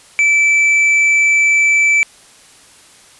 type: tone with hard clipping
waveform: sine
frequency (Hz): 2318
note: D7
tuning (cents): -23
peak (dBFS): -10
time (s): 0.19-2.03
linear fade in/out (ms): 0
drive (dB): 4
effects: white hiss -44 dBFS RMS until 3.19 s + resampled to 24000 Hz